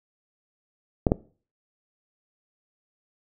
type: clicks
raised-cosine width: 2 ms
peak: -5 dBFS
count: 2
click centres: 1.068 / 1.119 s
effects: noise-tail reverb RT60 0.4 s tail -20 dB re dry